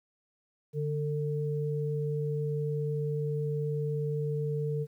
sine tone pair together, 146.83 / 449 Hz, D3 / A4, 0 / +35 cents, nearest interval octave + perfect fifth, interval 1935 cents, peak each -30 / -33 dBFS, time 0.73-4.87 s, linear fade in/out 50 ms, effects 11-bit

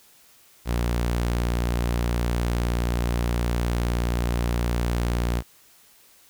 sawtooth tone, 59.2 Hz, A#1, 27 cents sharp, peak -18 dBFS, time 0.65-5.43 s, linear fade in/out 50 ms, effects white hiss -55 dBFS RMS until 6.29 s

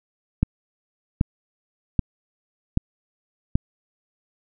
click train, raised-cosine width 5 ms, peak -5 dBFS, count 5, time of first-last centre 0.43-3.555 s, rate 1.28 Hz, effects none

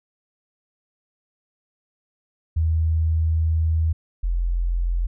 sine tone pair in turn, 80.5 / 43.26 Hz, E2 / F1, -41 / -16 cents, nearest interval major seventh, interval 1075 cents, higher first, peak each -17 / -19 dBFS, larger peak first, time 2.56-3.93 / 4.23-5.07 s, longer first, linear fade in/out 10 ms, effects none

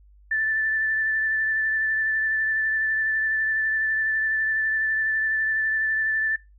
sine tone with vibrato, 1760 Hz, A6, in tune, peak -21 dBFS, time 0.31-6.36 s, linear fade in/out 5 ms, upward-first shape triangle, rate 12 Hz, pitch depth 18 cents each way, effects noise-tail reverb RT60 0.2 s tail -18 dB re dry + added 50 Hz sine -50 dBFS peak until 6.58 s

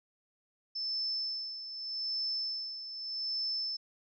sine tone with tremolo, 5274 Hz, E8, in tune, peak -31 dBFS, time 0.75-3.77 s, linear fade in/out 10 ms, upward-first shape sine, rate 0.83 Hz, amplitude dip 65%, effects none

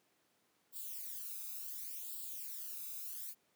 violet noise with flanger, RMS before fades -45 dBFS, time 0.72-3.35 s, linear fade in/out 50 ms, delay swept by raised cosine 0.24 to 0.81 ms, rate 0.69 Hz, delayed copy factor +0.8, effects pink hiss -75 dBFS RMS until 3.55 s + high-pass 200 Hz 12 dB/octave

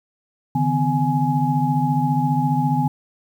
sine tone cluster, 143 / 157.7 / 252.6 / 837 Hz, D3 / D#3 / B3 / G#5, -46 / +24 / +39 / +13 cents, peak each -22 dBFS, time 0.55-2.88 s, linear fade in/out 5 ms, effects 8-bit

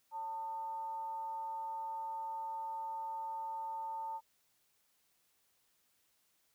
sine tone with frequency modulation, 895 Hz, A5, 29 cents sharp, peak -38 dBFS, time 0.11-4.21 s, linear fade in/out 50 ms, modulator 337 Hz, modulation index 0.22, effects white hiss -75 dBFS RMS until 6.54 s

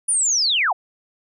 sine linear sweep, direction down, 9770 to 622.3 Hz, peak -16 dBFS, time 0.08-0.73 s, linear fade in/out 10 ms, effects none

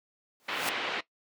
pink noise with exponential growth, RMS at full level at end -28 dBFS, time 0.4-0.69 s, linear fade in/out 0 ms, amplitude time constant 61 ms
white low-pass noise, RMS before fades -33 dBFS, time 0.48-1.01 s, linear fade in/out 10 ms, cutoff 3200 Hz, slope 24 dB/octave
effects noise-tail reverb RT60 0.1 s tail -17 dB re dry + high-pass 300 Hz 12 dB/octave

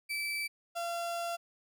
35% pulse tone pair in turn, 2317 / 684.9 Hz, D7 / F5, -24 / -34 cents, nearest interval octave + major sixth, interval 2110 cents, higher first, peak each -31 / -32 dBFS, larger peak first, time 0.09-0.48 / 0.75-1.37 s, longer second, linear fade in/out 20 ms, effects none

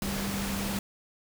sine tone in noise, 197.8 Hz, G3, 16 cents sharp, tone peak -32 dBFS, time 0.02-0.79 s, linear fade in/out 2 ms, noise pink, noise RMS -34 dBFS, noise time 0.02-0.79 s, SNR -1 dB, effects none

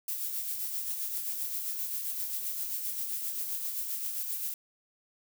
violet noise with tremolo, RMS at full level -33 dBFS, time 0.08-4.54 s, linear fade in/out 2 ms, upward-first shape sine, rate 7.6 Hz, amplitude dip 40%, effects none

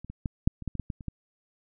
clicks, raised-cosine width 5 ms, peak -29 / -26 / -17 / -8 / -27 / -18 / -23 / -18 / -20 / -30 / -20 dBFS, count 11, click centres 0.046 / 0.1 / 0.258 / 0.475 / 0.623 / 0.677 / 0.753 / 0.797 / 0.902 / 1.008 / 1.083 s, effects none

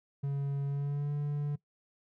triangle tone with pitch glide, 140 to 145.78 Hz, C#3 to D3, +18 to -12 cents, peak -28 dBFS, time 0.23-1.56 s, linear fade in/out 10 ms, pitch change +70 cents, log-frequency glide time 0.66-1.13 s, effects noise-tail reverb RT60 0.1 s tail -20 dB re dry

